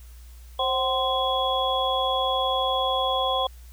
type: tone cluster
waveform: sine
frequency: 529 / 760 / 1040 / 3353 Hz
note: C5 / F#5 / C6 / G#7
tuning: +19 / +46 / -11 / +16 cents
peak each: -27 dBFS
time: 0.59-3.47 s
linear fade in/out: 5 ms
effects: added 60 Hz sine -42 dBFS peak until 3.72 s + white hiss -56 dBFS RMS until 3.72 s